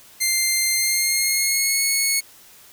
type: tone with pitch glide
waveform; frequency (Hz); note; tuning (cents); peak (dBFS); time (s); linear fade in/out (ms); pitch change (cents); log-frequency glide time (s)
10% pulse; 2093 to 2196; C7 to C#7; 0 to -17; -9; 0.2-2.21; 20; +83; 0.72-1.83
effects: white hiss -48 dBFS RMS until 2.72 s